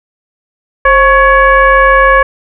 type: tone with frequency modulation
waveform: sine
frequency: 1108.7 Hz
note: C#6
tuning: in tune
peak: -3 dBFS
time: 0.85-2.23 s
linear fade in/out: 5 ms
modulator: 576 Hz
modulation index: 1.3
effects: none